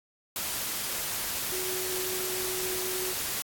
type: tone in noise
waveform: sine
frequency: 370 Hz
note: F#4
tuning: in tune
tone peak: -34 dBFS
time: 1.52-3.13 s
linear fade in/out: 0 ms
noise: white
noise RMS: -32 dBFS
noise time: 0.36-3.42 s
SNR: -5 dB
effects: AAC 64 kbps